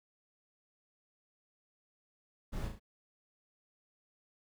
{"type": "noise with echo", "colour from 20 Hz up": "brown", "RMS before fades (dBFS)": -39, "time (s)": [2.52, 2.69], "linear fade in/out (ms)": 20, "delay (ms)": 36, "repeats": 3, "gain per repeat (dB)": -5, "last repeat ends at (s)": 2.798, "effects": []}